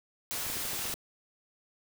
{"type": "noise", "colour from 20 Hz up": "white", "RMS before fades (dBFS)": -35, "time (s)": [0.31, 0.94], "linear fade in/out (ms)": 0}
{"type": "clicks", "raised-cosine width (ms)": 2, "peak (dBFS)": -32, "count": 9, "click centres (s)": [0.466, 0.5, 0.569, 0.652, 0.733, 0.793, 0.855, 0.898, 0.94]}
{"effects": []}